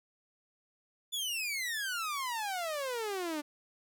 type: exponential sweep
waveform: sawtooth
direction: down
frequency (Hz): 3520 to 288.7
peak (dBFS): -30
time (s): 1.12-3.42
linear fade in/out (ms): 20
effects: none